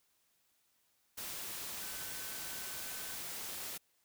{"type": "tone in noise", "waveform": "sine", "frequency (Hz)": 1522, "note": "F#6", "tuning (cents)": 48, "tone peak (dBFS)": -54, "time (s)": [1.81, 3.15], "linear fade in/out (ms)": 10, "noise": "white", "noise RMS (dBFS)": -43, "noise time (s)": [1.17, 3.78], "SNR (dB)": -14, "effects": ["white hiss -75 dBFS RMS until 4.04 s"]}